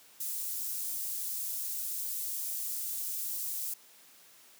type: high-pass noise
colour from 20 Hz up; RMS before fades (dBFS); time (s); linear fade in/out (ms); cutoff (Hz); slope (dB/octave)
white; -36; 0.2-3.74; 5; 8000; 12
effects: white hiss -58 dBFS RMS until 4.59 s + high-pass 150 Hz 12 dB/octave